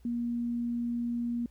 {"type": "tone", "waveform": "sine", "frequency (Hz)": 237.5, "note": "A#3", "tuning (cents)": 33, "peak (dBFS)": -29, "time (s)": [0.05, 1.46], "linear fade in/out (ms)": 2, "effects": ["added 60 Hz sine -55 dBFS peak until 1.5 s", "pink hiss -69 dBFS RMS until 1.5 s"]}